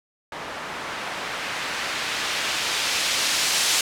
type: noise with low-pass filter sweep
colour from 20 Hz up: blue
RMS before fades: -26 dBFS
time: 0.32-3.81 s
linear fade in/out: 2 ms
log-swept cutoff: 1100 to 5600 Hz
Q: 0.71
effects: none